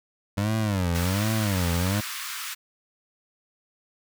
25% pulse tone with vibrato, 97.1 Hz, G2, 16 cents flat, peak -19 dBFS, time 0.37-2.01 s, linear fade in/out 10 ms, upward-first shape sine, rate 1.3 Hz, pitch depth 230 cents each way
pink high-pass noise, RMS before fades -34 dBFS, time 0.94-2.55 s, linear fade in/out 20 ms, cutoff 1100 Hz, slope 48 dB/octave
effects none

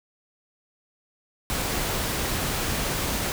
pink noise, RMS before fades -27 dBFS, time 1.5-3.32 s, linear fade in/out 0 ms, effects none

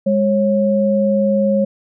sine tone pair together, 204.8 / 546.8 Hz, G#3 / C#5, -24 / -24 cents, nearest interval octave + perfect fourth, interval 1700 cents, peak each -15 dBFS, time 0.06-1.65 s, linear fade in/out 10 ms, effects none

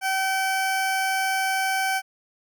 20% pulse tone, 767 Hz, G5, 38 cents flat, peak -17 dBFS, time 0.01-2.02 s, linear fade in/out 50 ms, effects none

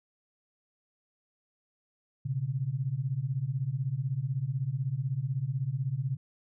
sine beating tone pair, 123.47 / 139.47 Hz, B2 / C#3, 0 / +11 cents, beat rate 16 Hz, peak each -32 / -31 dBFS, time 2.25-6.17 s, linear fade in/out 10 ms, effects none

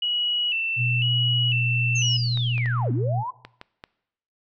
sine tone with vibrato, 2794 Hz, F7, in tune, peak -22 dBFS, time 0.02-2.17 s, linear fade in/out 5 ms, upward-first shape square, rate 1 Hz, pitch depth 74 cents each way
sine tone with pitch glide, 121.4 to 120.35 Hz, B2 to B2, -29 to -44 cents, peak -22 dBFS, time 0.76-3.24 s, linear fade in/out 50 ms, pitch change -15 cents, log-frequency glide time 1.35-1.63 s
sine linear two-way sweep, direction down then up, 6520 to 220 to 1056 Hz, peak -27 dBFS, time 1.95-3.31 s, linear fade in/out 10 ms, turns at 2.92 s
clicks, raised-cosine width 0.3 ms, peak -22 dBFS, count 6, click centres 2.374 / 2.58 / 2.659 / 3.45 / 3.614 / 3.839 s
effects noise-tail reverb RT60 0.8 s tail -21 dB re dry

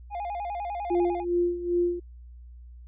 triangle tone with vibrato, 759 Hz, F#5, 44 cents sharp, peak -28 dBFS, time 0.1-1.25 s, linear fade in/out 50 ms, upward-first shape square, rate 10 Hz, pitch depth 140 cents each way
sine tone with tremolo, 349.6 Hz, F4, 2 cents sharp, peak -20 dBFS, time 0.9-2 s, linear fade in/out 10 ms, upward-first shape sine, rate 2.5 Hz, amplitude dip 75%
effects added 60 Hz sine -43 dBFS peak until 2.87 s + resampled to 8000 Hz

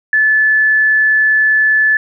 sine tone, 1735 Hz, A6, 25 cents flat, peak -8 dBFS, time 0.13-1.97 s, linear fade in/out 2 ms, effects none

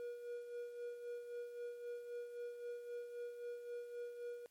triangle tone with tremolo, 480.1 Hz, B4, 49 cents flat, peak -40 dBFS, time 0-4.46 s, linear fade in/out 0 ms, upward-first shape sine, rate 3.8 Hz, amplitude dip 55%, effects white hiss -75 dBFS RMS until 4.5 s + MP3 64 kbps

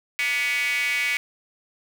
square tone with high-pass filter, 132 Hz, C3, 16 cents sharp, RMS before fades -24 dBFS, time 0.19-1.17 s, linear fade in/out 0 ms, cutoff 2200 Hz, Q 8.7, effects none

